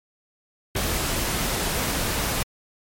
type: noise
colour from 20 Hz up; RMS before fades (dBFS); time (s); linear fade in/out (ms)
pink; -25; 0.75-2.43; 5
effects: MP3 64 kbps